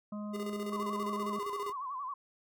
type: harmonic tone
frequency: 208.7 Hz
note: G#3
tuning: 9 cents sharp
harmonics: 1 / 3 / 5 / 6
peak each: -37 / -47 / -51 / -53 dBFS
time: 0.12-1.39 s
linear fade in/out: 5 ms
type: tone with tremolo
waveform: square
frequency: 407.2 Hz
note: G#4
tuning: 34 cents flat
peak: -37 dBFS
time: 0.33-1.73 s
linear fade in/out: 20 ms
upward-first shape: square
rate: 15 Hz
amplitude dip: 60%
type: tone with vibrato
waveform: sine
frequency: 1076 Hz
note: C6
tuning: 48 cents sharp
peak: -36 dBFS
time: 0.72-2.14 s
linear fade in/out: 5 ms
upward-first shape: sine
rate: 11 Hz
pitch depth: 120 cents each way
effects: none